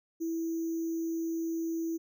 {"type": "tone with sample-and-hold", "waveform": "sine", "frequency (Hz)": 329.6, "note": "E4", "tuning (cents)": 0, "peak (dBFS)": -30, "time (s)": [0.2, 1.98], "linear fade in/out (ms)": 20, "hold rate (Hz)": 6300, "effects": []}